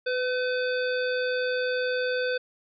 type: harmonic tone with a mistuned harmonic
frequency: 507 Hz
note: B4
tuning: 45 cents sharp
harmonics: 1 / 3 / 5 / 7 / 9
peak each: -26 / -30 / -38 / -39 / -40 dBFS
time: 0.06-2.38 s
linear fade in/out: 10 ms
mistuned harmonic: 1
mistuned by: -17 cents
effects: none

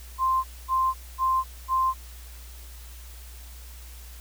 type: tone bursts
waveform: sine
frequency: 1046.5 Hz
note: C6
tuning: in tune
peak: -20 dBFS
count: 4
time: 0.18-1.94 s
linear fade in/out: 50 ms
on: 260 ms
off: 240 ms
effects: added 60 Hz sine -41 dBFS peak until 4.2 s + white hiss -49 dBFS RMS until 4.2 s

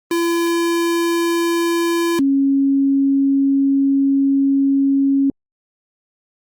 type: tone pair in turn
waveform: square / sine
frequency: 338.8 / 274.8 Hz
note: E4 / C#4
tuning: +48 / -15 cents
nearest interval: major third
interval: 363 cents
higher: first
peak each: -16 / -12 dBFS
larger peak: second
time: 0.11-2.19 / 2.19-5.3 s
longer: second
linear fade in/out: 2 ms
effects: Opus 32 kbps

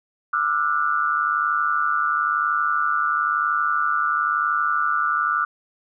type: tone cluster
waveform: sine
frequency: 1189 / 1341 / 1442 Hz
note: D6 / E6 / F#6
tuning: +21 / +29 / -45 cents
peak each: -23 dBFS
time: 0.33-5.45 s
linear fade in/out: 5 ms
effects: none

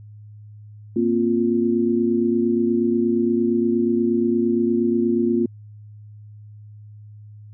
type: chord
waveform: sine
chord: Bb suspended second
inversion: none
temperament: equal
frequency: 233.1 / 261.6 / 349.2 Hz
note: Bb3 / C4 / F4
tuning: 0 / 0 / 0 cents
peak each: -20 / -24 / -20 dBFS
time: 0.96-5.46 s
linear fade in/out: 5 ms
effects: added 105 Hz sine -39 dBFS peak until 7.53 s

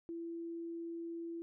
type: tone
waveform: sine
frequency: 335.4 Hz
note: E4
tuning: 30 cents sharp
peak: -40 dBFS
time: 0.09-1.42 s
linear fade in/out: 0 ms
effects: none

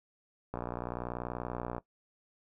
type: click train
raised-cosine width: 1 ms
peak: -22 dBFS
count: 76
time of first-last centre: 0.54-1.782 s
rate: 60.4 Hz
effects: noise-tail reverb RT60 0.1 s tail -19 dB re dry

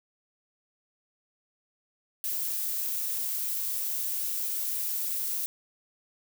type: noise with high-pass filter sweep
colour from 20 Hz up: violet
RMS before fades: -31 dBFS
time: 2.24-5.46 s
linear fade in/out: 0 ms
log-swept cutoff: 590 to 350 Hz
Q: 4.6
effects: none

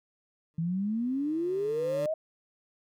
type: tone with exponential growth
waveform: 20% pulse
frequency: 151.1 Hz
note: D3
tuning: 50 cents sharp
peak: -30 dBFS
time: 0.54-2.06 s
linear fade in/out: 0 ms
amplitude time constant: 330 ms
type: exponential sweep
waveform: sine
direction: up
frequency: 160 to 648 Hz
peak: -27 dBFS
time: 0.58-2.14 s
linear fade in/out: 5 ms
effects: none

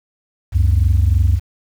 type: tone pair together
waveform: sine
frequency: 69.3 / 92.5 Hz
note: C#2 / F#2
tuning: 0 / 0 cents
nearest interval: perfect fourth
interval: 500 cents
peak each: -12 dBFS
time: 0.52-1.4 s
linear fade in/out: 50 ms
effects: tanh soft clip ceiling -6 dBFS + 7-bit

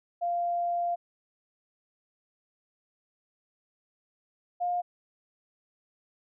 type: tone pair in turn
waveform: sine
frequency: 695 / 708.8 Hz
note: F5 / F5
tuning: -9 / +25 cents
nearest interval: unison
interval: 34 cents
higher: second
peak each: -26 dBFS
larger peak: neither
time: 0.21-0.96 / 4.6-4.82 s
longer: first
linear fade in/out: 20 ms
effects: none

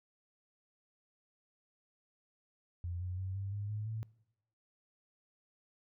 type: tone with pitch steps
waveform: sine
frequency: 87.31 / 90.81 / 94.45 / 98.23 / 102.16 / 106.26 / 110.51 Hz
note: F2 / F#2 / F#2 / G2 / G#2 / G#2 / A2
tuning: 0 / -32 / +36 / +4 / -28 / +40 / +8 cents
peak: -36 dBFS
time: 2.84-4.03 s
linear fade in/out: 0 ms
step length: 170 ms
effects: noise-tail reverb RT60 0.9 s tail -23 dB re dry

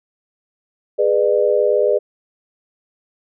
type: chord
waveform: sine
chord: G# diminished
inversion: none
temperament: equal with one note detuned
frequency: 415.3 / 493.9 / 601.8 Hz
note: G#4 / B4 / D5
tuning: 0 / 0 / +42 cents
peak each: -17 dBFS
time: 0.98-1.99 s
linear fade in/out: 20 ms
effects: none

